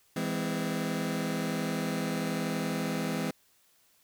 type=chord; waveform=sawtooth; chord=E augmented; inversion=none; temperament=just; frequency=164.81 / 206 / 257.5 Hz; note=E3 / G#3 / B#3; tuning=0 / -14 / -28 cents; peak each=-30 dBFS; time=0.16-3.31 s; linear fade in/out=5 ms; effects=white hiss -66 dBFS RMS until 4.03 s